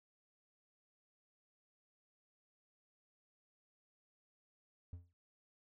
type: tone with exponential decay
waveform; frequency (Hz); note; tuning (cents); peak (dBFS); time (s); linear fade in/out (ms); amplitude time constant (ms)
triangle; 87.31; F2; 0; -40; 4.93-5.13; 0; 43
effects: none

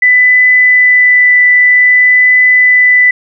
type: tone with vibrato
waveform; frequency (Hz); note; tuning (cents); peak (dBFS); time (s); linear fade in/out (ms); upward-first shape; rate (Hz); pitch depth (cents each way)
sine; 1993; B6; +15; -3; 0.02-3.11; 5; triangle; 0.52; 8
effects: none

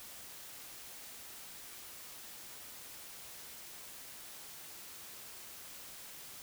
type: silence
effects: white hiss -50 dBFS RMS until 6.42 s

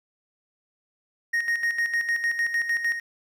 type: tone with tremolo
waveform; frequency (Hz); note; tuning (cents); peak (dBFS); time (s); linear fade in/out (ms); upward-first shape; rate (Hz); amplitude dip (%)
triangle; 1864.7; A#6; 0; -19; 1.33-3; 10; square; 6.6; 60
effects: none

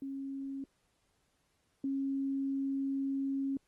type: tone pair in turn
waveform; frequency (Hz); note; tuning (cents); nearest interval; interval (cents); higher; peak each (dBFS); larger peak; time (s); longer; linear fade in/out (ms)
sine; 272.7 / 272.7; C#4 / C#4; -28 / -28; unison; 0; neither; -37 / -31; second; 0.02-0.64 / 1.84-3.57; second; 2
effects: pink hiss -75 dBFS RMS until 3.67 s + Opus 24 kbps

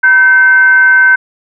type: tone with frequency modulation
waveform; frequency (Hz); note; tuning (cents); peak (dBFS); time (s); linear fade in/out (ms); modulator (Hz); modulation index
sine; 1538; G6; -33; -3; 0.03-1.16; 10; 574; 0.31
effects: none

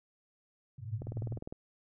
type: band-pass noise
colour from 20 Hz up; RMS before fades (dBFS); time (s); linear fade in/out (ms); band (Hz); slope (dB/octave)
pink; -39; 0.78-1.39; 10; 100 to 130; 96
type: click train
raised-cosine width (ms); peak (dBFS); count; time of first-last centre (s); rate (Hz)
2; -28; 11; 1.02-1.525; 19.8
effects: none

